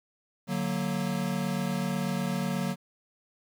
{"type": "chord", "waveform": "square", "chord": "D augmented", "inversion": "none", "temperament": "equal", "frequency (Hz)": [146.83, 185, 233.1], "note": ["D3", "F#3", "A#3"], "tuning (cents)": [0, 0, 0], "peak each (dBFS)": [-35, -31, -34], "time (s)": [0.47, 2.76], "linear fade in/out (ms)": 50, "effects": ["10-bit"]}